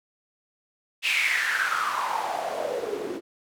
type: noise with band-pass filter sweep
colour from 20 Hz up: white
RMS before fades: -27 dBFS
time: 1.02-3.21 s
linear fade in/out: 50 ms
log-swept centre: 2700 to 330 Hz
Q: 6.2
effects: none